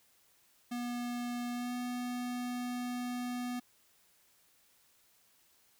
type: tone with pitch glide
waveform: square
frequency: 242.2 to 246 Hz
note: B3 to B3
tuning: -34 to -7 cents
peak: -36 dBFS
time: 0.71-3.6 s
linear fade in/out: 10 ms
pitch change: +27 cents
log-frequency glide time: 1.52-1.73 s
effects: white hiss -68 dBFS RMS until 5.79 s